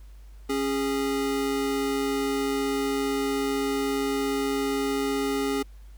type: tone pair together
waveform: square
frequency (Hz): 274.6 / 411.4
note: C#4 / G#4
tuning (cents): -16 / -16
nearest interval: perfect fifth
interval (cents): 700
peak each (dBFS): -28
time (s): 0.49-5.63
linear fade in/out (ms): 10
effects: added 50 Hz sine -43 dBFS peak until 5.97 s + pink hiss -62 dBFS RMS until 5.97 s